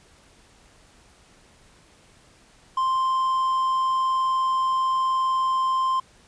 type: tone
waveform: triangle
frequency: 1046.5 Hz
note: C6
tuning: in tune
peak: -18 dBFS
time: 2.77-6 s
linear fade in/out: 5 ms
effects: pink hiss -55 dBFS RMS until 6.27 s + resampled to 22050 Hz